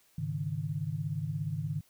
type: chord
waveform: sine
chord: Ab suspended fourth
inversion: none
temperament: equal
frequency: 103.83 / 138.59 / 155.56 Hz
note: Ab2 / Db3 / Eb3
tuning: 0 / 0 / 0 cents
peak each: -38 / -36 / -34 dBFS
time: 0.18-1.81 s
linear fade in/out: 5 ms
effects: white hiss -66 dBFS RMS until 1.89 s